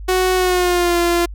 sawtooth tone with pitch glide, 370 to 345.2 Hz, F#4 to F4, 0 to -20 cents, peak -10 dBFS, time 0.08-1.26 s, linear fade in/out 10 ms, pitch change -120 cents, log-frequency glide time 0.35-0.98 s, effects added 50 Hz sine -28 dBFS peak until 1.34 s

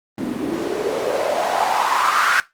white noise with band-pass filter sweep, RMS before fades -20 dBFS, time 0.18-2.4 s, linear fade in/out 0 ms, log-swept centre 240 to 1500 Hz, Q 4.7, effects noise-tail reverb RT60 0.2 s tail -18 dB re dry + Opus 32 kbps

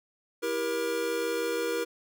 square chord, E diminished, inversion none, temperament just, 329.6 / 395.6 / 474.7 Hz, E4 / G4 / Bb4, 0 / +16 / +31 cents, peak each -36 / -36 / -30 dBFS, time 0.42-1.85 s, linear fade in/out 20 ms, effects none

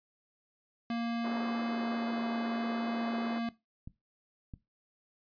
square tone with pitch glide, 233.1 to 231.8 Hz, A#3 to A#3, 0 to -10 cents, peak -32 dBFS, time 0.9-3.49 s, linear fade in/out 2 ms, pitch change -10 cents, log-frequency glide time 1.53-2.24 s
pink band-pass noise, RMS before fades -42 dBFS, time 1.24-3.39 s, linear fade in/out 5 ms, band 280 to 1500 Hz, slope 24 dB/octave
clicks, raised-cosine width 5 ms, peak -31 dBFS, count 2, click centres 3.875 / 4.538 s
effects noise-tail reverb RT60 0.2 s tail -17 dB re dry + resampled to 11025 Hz

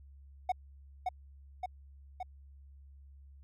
triangle tone with echo, 737 Hz, F#5, 7 cents flat, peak -25 dBFS, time 0.49-0.52 s, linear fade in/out 5 ms, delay 570 ms, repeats 3, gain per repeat -3 dB, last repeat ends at 2.23 s, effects added 69 Hz sine -52 dBFS peak until 3.43 s

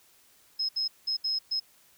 sine tone bursts at uneven times, 5140 Hz, E8, 45 cents flat, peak -26 dBFS, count 5, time 0.59-0.69 / 0.76-0.88 / 1.07-1.17 / 1.24-1.39 / 1.51-1.6 s, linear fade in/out 10 ms, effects white hiss -61 dBFS RMS until 1.97 s

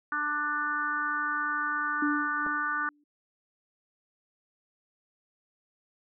harmonic tone, 296.2 Hz, D4, 15 cents sharp, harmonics 1 / 3 / 4 / 5 / 6, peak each -42 / -42 / -31 / -30 / -38 dBFS, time 0.12-2.89 s, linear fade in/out 2 ms
sine tone with exponential decay, 293.7 Hz, D4, in tune, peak -25 dBFS, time 2.02-3.04 s, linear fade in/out 5 ms, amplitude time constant 220 ms
clicks, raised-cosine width 1 ms, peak -28 dBFS, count 2, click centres 2.463 / 2.468 s
effects none

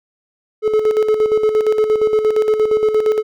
triangle tone with tremolo, 430.7 Hz, A4, 37 cents flat, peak -8 dBFS, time 0.62-3.23 s, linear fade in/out 50 ms, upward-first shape square, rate 8.6 Hz, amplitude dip 55%, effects none

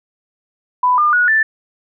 sine tone with pitch steps, 996 / 1205.2 / 1458.2 / 1764.4 Hz, B5 / D6 / F#6 / A6, +14 / +44 / -26 / +4 cents, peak -10 dBFS, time 0.83-1.43 s, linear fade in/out 5 ms, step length 150 ms, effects none

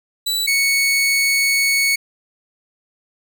sawtooth tone pair in turn, 3951 / 2217 Hz, B7 / C#7, 0 / 0 cents, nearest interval minor seventh, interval 1000 cents, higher first, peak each -15 / -11 dBFS, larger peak second, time 0.26-0.47 / 0.47-1.96 s, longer second, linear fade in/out 10 ms, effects none

